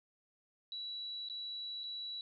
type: tone with dropouts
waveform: sine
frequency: 3924 Hz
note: B7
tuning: 12 cents flat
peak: -40 dBFS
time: 0.72-2.21 s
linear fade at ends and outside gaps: 1 ms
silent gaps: 1.287-1.298 / 1.835-1.839 s
effects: none